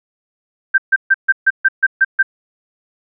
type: tone bursts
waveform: sine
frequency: 1568 Hz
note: G6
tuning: in tune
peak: -7 dBFS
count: 9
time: 0.74-2.229 s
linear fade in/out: 10 ms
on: 41 ms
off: 140 ms
effects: none